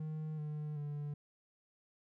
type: tone with pitch steps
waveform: triangle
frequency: 155.4 / 150.89 / 146.51 Hz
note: D#3 / D3 / D3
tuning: -2 / +47 / -4 cents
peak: -36 dBFS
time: 0-1.14 s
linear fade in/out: 5 ms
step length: 380 ms
effects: none